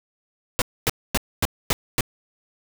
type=noise bursts; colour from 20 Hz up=pink; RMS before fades=-20 dBFS; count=6; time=0.59-2.008 s; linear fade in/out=0 ms; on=28 ms; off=250 ms; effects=none